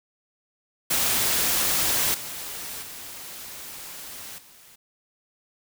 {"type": "noise with level steps", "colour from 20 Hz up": "white", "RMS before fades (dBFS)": [-23, -35, -39, -51], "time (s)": [0.9, 4.76], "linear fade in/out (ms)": 10, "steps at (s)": [2.14, 2.82, 4.38], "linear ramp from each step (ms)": 5, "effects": []}